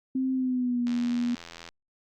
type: tone with pitch glide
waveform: sine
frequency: 261.6 to 241.3 Hz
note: C4 to B3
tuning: 0 to -40 cents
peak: -24 dBFS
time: 0.15-1.35 s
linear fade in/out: 5 ms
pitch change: -140 cents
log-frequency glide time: 0.33-0.82 s
type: click train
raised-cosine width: 0.2 ms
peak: -24 dBFS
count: 70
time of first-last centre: 0.87-1.689 s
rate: 84.3 Hz
effects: Opus 48 kbps